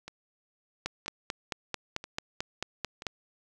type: two click trains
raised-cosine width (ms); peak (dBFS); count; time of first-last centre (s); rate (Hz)
0.2; -14 / -24; 11 / 4; 0.86-3.068 / 0.08-3.021; 4.53 / 1.02
effects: none